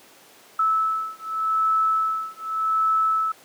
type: beating tone pair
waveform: sine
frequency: 1306 / 1306.85 Hz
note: E6 / E6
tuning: -17 / -15 cents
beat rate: 0.85 Hz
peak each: -23 dBFS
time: 0.59-3.32 s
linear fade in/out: 5 ms
effects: pink hiss -50 dBFS RMS until 3.44 s + high-pass 300 Hz 12 dB/octave